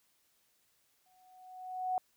sine tone with exponential growth, 740 Hz, F#5, in tune, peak -28 dBFS, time 1.06-1.98 s, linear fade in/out 1 ms, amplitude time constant 200 ms, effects white hiss -73 dBFS RMS until 2.16 s

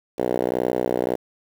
5% pulse tone with band-pass filter, 61.74 Hz, B1, in tune, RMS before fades -23 dBFS, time 0.18-1.16 s, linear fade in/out 10 ms, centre 450 Hz, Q 1.6, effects 7-bit

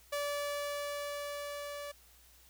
sawtooth tone with level ramp, 578 Hz, D5, 28 cents flat, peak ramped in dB -29 to -37 dBFS, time 0.12-1.92 s, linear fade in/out 10 ms, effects added 60 Hz sine -64 dBFS peak until 2.49 s + white hiss -62 dBFS RMS until 2.49 s

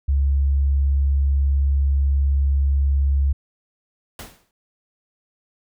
sine tone, 69.3 Hz, C#2, in tune, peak -15 dBFS, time 0.08-3.33 s, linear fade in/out 10 ms
pink noise with exponential decay, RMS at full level -33 dBFS, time 4.19-4.51 s, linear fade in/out 2 ms, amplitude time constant 69 ms
effects none

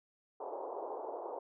pink band-pass noise, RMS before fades -42 dBFS, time 0.4-1.39 s, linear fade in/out 5 ms, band 370 to 980 Hz, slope 48 dB/octave, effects none

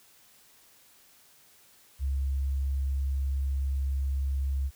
sine tone, 68.2 Hz, C#2, 28 cents flat, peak -25 dBFS, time 1.99-4.71 s, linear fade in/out 50 ms, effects tanh soft clip ceiling -21 dBFS + white hiss -59 dBFS RMS until 4.75 s

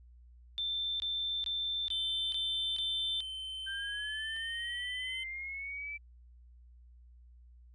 sine tone bursts, 3556 Hz, A7, 18 cents sharp, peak -32 dBFS, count 6, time 0.58-3.205 s, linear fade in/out 0 ms, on 420 ms, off 21 ms
triangle tone, 3080 Hz, G7, 31 cents flat, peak -37 dBFS, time 1.9-5.24 s, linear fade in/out 10 ms
sine linear sweep, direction up, 1568 to 2327 Hz, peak -38 dBFS, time 3.66-5.98 s, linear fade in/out 20 ms
click, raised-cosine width 0.3 ms, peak -39 dBFS, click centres 4.364 s
effects added 60 Hz sine -54 dBFS peak until 7.74 s + resampled to 22050 Hz

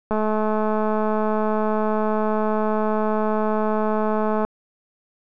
click train, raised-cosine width 1 ms, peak -10 dBFS, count 934, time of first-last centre 0.11-4.45 s, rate 215 Hz, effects none

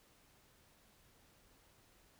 silence, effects pink hiss -68 dBFS RMS until 2.19 s

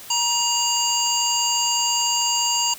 harmonic tone with a mistuned harmonic, 945 Hz, A#5, 23 cents sharp, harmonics 1 / 3 / 5 / 7 / 8, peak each -25 / -25 / -25 / -25 / -25 dBFS, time 0.1-2.74 s, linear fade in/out 5 ms, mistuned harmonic 8, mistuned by -58 cents, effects white hiss -40 dBFS RMS until 2.78 s

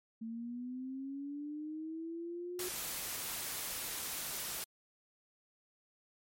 sine linear sweep, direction up, 222.8 to 365.1 Hz, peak -39 dBFS, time 0.21-2.69 s, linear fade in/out 10 ms
white noise, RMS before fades -40 dBFS, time 2.59-4.64 s, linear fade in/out 2 ms
effects MP3 64 kbps

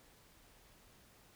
silence, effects pink hiss -64 dBFS RMS until 1.35 s

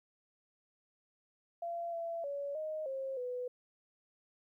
sine tone with pitch steps, 683 / 672 / 566 / 622 / 535 / 496.8 Hz, F5 / E5 / C#5 / D#5 / C5 / B4, -39 / +33 / +36 / -1 / +38 / +10 cents, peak -36 dBFS, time 1.62-3.48 s, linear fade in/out 5 ms, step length 310 ms, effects 13-bit

